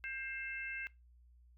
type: harmonic tone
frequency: 530 Hz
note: C5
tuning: 22 cents sharp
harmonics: 3 / 4 / 5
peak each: -44 / -44 / -45 dBFS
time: 0.04-0.87 s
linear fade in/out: 0 ms
effects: noise-tail reverb RT60 0.2 s tail -19 dB re dry + added 60 Hz sine -60 dBFS peak until 1.57 s